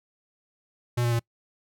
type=tone with pitch steps; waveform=square; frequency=121.1 / 119.02 / 116.97 Hz; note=B2 / A#2 / A#2; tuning=-34 / +36 / +6 cents; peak=-23 dBFS; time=0.97-1.195 s; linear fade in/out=10 ms; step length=75 ms; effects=noise-tail reverb RT60 0.1 s tail -25 dB re dry